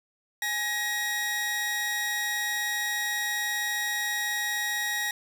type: tone pair together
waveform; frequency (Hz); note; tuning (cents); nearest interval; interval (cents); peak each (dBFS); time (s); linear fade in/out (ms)
sawtooth; 830.6 / 1893.9; G#5 / A#6; 0 / +27; octave + major second; 1427; -33 / -24; 0.42-5.11; 2
effects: none